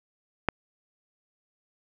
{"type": "click", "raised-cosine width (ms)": 0.5, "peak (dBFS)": -7, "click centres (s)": 0.487, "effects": []}